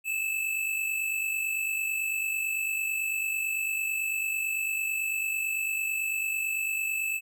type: tone pair together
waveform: square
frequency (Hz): 2615 / 2664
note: E7 / E7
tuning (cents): -15 / +18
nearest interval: unison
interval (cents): 33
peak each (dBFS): -29 / -36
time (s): 0.04-7.21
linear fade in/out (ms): 50
effects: none